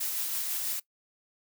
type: noise with tremolo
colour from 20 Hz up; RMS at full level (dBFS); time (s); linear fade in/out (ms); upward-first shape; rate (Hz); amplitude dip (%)
blue; -31; 0-0.8; 10; sine; 6.1; 25
effects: noise-tail reverb RT60 0.1 s tail -20 dB re dry